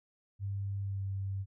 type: tone with pitch glide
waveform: sine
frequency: 99.1 to 97.4 Hz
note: G2 to G2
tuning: +19 to -11 cents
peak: -33 dBFS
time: 0.39-1.46 s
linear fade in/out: 50 ms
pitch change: -30 cents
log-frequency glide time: 0.81-1.03 s
effects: none